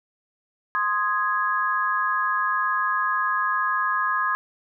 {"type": "chord", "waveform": "sine", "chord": "Ab major", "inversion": "first", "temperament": "equal", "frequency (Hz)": [1046.5, 1244.5, 1661.2], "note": ["C6", "Eb6", "Ab6"], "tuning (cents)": [0, 0, 0], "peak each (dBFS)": -25, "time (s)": [0.75, 4.35], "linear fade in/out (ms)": 0, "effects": []}